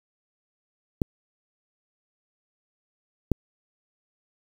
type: clicks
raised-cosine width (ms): 3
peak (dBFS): -9 / -7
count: 2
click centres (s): 1.018 / 3.317
effects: 7-bit